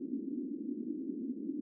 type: band-pass noise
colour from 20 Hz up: white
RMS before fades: -39 dBFS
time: 0-1.61 s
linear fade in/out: 10 ms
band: 240 to 310 Hz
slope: 48 dB/octave
effects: none